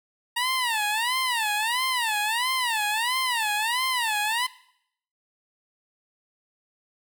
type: tone with vibrato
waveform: 15% pulse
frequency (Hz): 932.3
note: A#5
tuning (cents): 0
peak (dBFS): -17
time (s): 0.36-4.47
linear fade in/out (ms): 10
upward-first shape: sine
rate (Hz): 1.5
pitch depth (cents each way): 200
effects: noise-tail reverb RT60 0.7 s tail -19 dB re dry